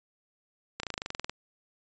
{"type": "slowing click train", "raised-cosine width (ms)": 0.2, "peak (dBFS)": -16, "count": 13, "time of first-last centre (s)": [0.8, 1.296], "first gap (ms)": 33, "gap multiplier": 1.04, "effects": ["resampled to 16000 Hz"]}